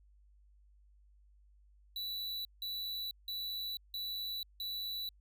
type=tone bursts; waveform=square; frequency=3951 Hz; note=B7; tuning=in tune; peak=-38 dBFS; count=5; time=1.96-5.09 s; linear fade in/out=2 ms; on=490 ms; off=170 ms; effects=added 50 Hz sine -61 dBFS peak until 5.2 s